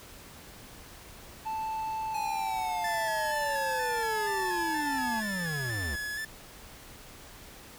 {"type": "tone", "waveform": "triangle", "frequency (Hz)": 880, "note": "A5", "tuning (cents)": 0, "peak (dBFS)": -29, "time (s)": [1.45, 5.21], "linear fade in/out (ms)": 20}
{"type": "linear sweep", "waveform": "square", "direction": "down", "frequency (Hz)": [844, 64.4], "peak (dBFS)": -34, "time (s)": [2.14, 5.96], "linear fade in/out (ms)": 5}
{"type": "tone with vibrato", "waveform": "45% pulse", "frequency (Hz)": 1727, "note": "A6", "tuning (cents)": -33, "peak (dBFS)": -33, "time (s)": [2.84, 6.25], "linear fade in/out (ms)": 5, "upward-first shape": "square", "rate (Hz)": 2.1, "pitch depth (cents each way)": 32}
{"effects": ["pink hiss -49 dBFS RMS until 7.78 s"]}